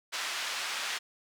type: band-pass noise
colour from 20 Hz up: pink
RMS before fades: -35 dBFS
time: 0.12-0.99 s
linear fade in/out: 20 ms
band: 1300 to 6000 Hz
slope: 12 dB/octave
effects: none